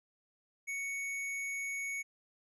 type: tone with hard clipping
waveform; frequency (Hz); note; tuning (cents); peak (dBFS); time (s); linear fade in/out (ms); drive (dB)
sine; 2224; C#7; +5; -37; 0.67-2.03; 20; 15
effects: resampled to 24000 Hz